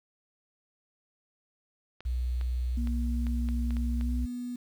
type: clicks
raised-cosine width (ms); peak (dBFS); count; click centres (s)
0.3; -29; 8; 2.006 / 2.412 / 2.873 / 3.268 / 3.488 / 3.707 / 3.768 / 4.011
type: tone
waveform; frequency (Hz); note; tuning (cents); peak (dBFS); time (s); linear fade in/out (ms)
sine; 61.74; B1; 0; -27; 2.05-4.26; 10
type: tone with pitch glide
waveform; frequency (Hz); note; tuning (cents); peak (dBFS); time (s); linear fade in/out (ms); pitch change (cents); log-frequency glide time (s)
sine; 236.9 to 245; A#3 to B3; +28 to -14; -33; 2.77-4.56; 5; +58; 4-4.14
effects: 9-bit